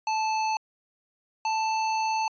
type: tone pair in turn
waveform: square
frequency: 875 / 881.1 Hz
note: A5 / A5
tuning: -10 / +2 cents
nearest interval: unison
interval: 12 cents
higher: second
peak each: -25 dBFS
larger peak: neither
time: 0.07-0.57 / 1.45-2.28 s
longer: second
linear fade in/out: 2 ms
effects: resampled to 16000 Hz